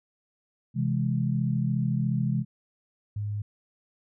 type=chord; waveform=sine; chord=C augmented; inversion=none; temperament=equal; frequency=130.81 / 164.81 / 207.7 Hz; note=C3 / E3 / G#3; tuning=0 / 0 / 0 cents; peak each=-26 / -29 / -29 dBFS; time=0.74-2.45 s; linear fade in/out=50 ms
type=tone; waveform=sine; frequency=103.83 Hz; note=G#2; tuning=in tune; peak=-28 dBFS; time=3.16-3.42 s; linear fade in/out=5 ms
effects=none